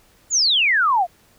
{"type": "exponential sweep", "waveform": "sine", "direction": "down", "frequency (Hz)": [7290, 659.3], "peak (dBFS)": -14, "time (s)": [0.3, 1.07], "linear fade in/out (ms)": 50, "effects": ["pink hiss -55 dBFS RMS until 1.38 s"]}